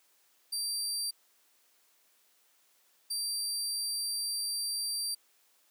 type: tone bursts at uneven times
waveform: 25% pulse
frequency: 4699 Hz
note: D8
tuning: in tune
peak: -27 dBFS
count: 2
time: 0.52-1.11 / 3.1-5.15 s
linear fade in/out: 10 ms
effects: white hiss -68 dBFS RMS until 5.7 s + high-pass 300 Hz 12 dB/octave